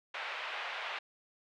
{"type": "band-pass noise", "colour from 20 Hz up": "white", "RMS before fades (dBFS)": -40, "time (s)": [0.14, 0.99], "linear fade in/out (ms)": 5, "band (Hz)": [590, 2900], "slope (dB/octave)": 24, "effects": []}